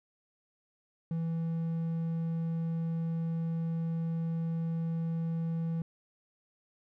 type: tone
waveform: triangle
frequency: 164.81 Hz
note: E3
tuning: in tune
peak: -28 dBFS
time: 1.11-5.82 s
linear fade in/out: 2 ms
effects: none